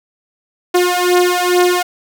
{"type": "beating tone pair", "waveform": "sawtooth", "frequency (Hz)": [356.4, 358.7], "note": ["F4", "F4"], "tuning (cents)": [35, 46], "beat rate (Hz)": 2.3, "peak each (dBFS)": -10, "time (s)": [0.74, 1.83], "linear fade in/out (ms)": 10, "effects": []}